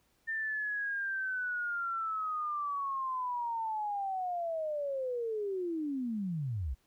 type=linear sweep; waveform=sine; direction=down; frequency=1804 to 55.8 Hz; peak=-32 dBFS; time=0.27-6.75 s; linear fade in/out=20 ms; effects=pink hiss -72 dBFS RMS until 6.86 s